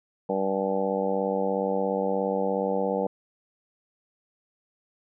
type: harmonic tone with a mistuned harmonic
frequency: 97 Hz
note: G2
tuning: 18 cents flat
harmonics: 2 / 3 / 4 / 5 / 6 / 7 / 8 / 9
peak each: -31 / -35 / -36 / -27 / -31 / -37 / -34 / -35 dBFS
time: 0.29-3.07 s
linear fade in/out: 5 ms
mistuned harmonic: 9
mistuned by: -30 cents
effects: none